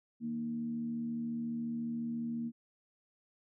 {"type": "tone with frequency modulation", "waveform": "sine", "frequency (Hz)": 233.1, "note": "A#3", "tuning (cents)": 0, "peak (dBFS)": -34, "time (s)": [0.2, 2.52], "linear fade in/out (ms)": 50, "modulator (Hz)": 74.3, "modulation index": 0.39, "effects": []}